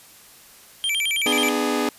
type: tone with vibrato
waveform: square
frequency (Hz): 2719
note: F7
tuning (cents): -47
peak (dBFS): -21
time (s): 0.84-1.49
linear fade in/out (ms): 0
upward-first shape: square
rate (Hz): 9.3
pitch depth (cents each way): 270
type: chord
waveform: sawtooth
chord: G# diminished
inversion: first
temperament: just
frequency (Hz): 249.2 / 299 / 415.3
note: B3 / D4 / G#4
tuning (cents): +16 / +31 / 0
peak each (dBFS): -21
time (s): 1.26-1.89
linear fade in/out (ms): 2
effects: white hiss -48 dBFS RMS until 1.98 s + resampled to 32000 Hz